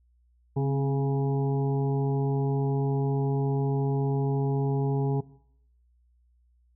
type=harmonic tone with a mistuned harmonic; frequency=138.2 Hz; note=C#3; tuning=5 cents flat; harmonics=1 / 2 / 3 / 5 / 6 / 7; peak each=-24 / -33 / -31 / -44 / -38 / -46 dBFS; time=0.56-5.21 s; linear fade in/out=10 ms; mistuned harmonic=2; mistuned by=-46 cents; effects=noise-tail reverb RT60 0.7 s tail -19 dB re dry + added 60 Hz sine -61 dBFS peak until 6.75 s